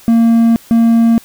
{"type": "tone pair in turn", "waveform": "triangle", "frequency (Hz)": [230, 230], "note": ["A#3", "A#3"], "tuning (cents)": [-23, -23], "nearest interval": "unison", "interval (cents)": 0, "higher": "neither", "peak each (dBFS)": -4, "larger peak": "neither", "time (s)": [[0.08, 0.56], [0.71, 1.18]], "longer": "first", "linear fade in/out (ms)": 0, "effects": ["white hiss -41 dBFS RMS until 1.24 s"]}